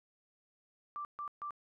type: tone bursts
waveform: sine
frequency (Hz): 1174.7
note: D6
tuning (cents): 0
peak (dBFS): -38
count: 3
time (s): 0.96-1.507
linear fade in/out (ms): 0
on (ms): 89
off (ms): 140
effects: none